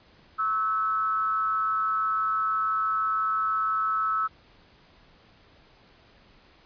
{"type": "tone with frequency modulation", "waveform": "sine", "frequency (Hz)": 1303, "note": "E6", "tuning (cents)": -20, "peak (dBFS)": -23, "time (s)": [0.38, 4.28], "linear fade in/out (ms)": 20, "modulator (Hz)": 194, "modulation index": 0.45, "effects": ["pink hiss -57 dBFS RMS until 6.65 s", "resampled to 11025 Hz"]}